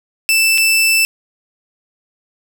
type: tone with dropouts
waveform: sawtooth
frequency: 2649 Hz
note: E7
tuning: 8 cents sharp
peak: -7 dBFS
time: 0.29-1.05 s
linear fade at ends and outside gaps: 0 ms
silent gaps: 0.577-0.581 s
effects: none